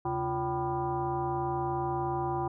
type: tone with frequency modulation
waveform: sine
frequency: 561 Hz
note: C#5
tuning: 21 cents sharp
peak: -28 dBFS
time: 0.05-2.48 s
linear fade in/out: 5 ms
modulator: 213 Hz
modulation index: 2.2
effects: none